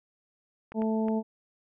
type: clicks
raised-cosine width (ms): 0.5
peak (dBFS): -27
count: 3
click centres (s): 0.72 / 0.82 / 1.084
type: harmonic tone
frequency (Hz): 220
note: A3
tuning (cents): 0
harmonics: 1 / 2 / 3 / 4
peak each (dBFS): -26 / -32 / -36 / -38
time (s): 0.74-1.23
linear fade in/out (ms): 50
effects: none